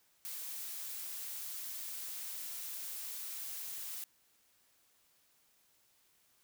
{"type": "noise", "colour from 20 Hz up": "blue", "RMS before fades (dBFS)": -43, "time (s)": [0.25, 4.04], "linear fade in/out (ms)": 0, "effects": ["white hiss -71 dBFS RMS until 6.43 s"]}